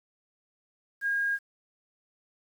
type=tone with quantisation; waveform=sine; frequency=1626 Hz; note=G#6; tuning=37 cents flat; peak=-25 dBFS; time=1.01-1.39 s; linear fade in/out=50 ms; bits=9; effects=none